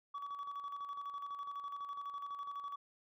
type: tone with tremolo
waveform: sine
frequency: 1137 Hz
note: C#6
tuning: 44 cents sharp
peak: -37 dBFS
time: 0.14-2.76 s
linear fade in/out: 10 ms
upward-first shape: square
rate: 12 Hz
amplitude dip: 55%
effects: tanh soft clip ceiling -39 dBFS

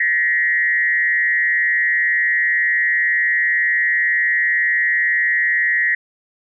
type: tone with frequency modulation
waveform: sine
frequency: 1900 Hz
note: A#6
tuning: 33 cents sharp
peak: -14 dBFS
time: 0-5.95 s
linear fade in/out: 5 ms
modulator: 158 Hz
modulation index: 0.77
effects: none

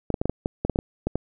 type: clicks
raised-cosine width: 2 ms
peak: -10 dBFS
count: 12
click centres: 0.103 / 0.142 / 0.215 / 0.256 / 0.296 / 0.459 / 0.65 / 0.697 / 0.759 / 0.789 / 1.07 / 1.156 s
effects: none

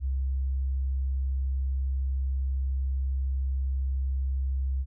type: tone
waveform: sine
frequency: 66.4 Hz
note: C2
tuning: 26 cents sharp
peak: -25 dBFS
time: 0-4.86 s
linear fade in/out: 50 ms
effects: none

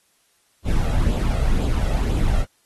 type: noise with flanger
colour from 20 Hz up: brown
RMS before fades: -19 dBFS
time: 0.64-2.46 s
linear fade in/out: 50 ms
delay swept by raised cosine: 0.26 to 1.56 ms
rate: 2 Hz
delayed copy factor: +0.55
effects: white hiss -63 dBFS RMS until 2.65 s + AAC 32 kbps

